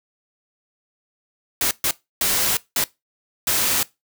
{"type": "noise bursts at uneven times", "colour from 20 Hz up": "white", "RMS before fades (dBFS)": -20, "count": 5, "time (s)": [[1.61, 1.71], [1.84, 1.91], [2.21, 2.57], [2.76, 2.84], [3.47, 3.83]], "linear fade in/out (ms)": 2, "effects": ["noise-tail reverb RT60 0.2 s tail -20 dB re dry"]}